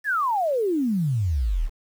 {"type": "exponential sweep", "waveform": "sine", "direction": "down", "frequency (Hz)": [1800, 31.87], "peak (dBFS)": -20, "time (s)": [0.04, 1.7], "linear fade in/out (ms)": 50, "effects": ["8-bit"]}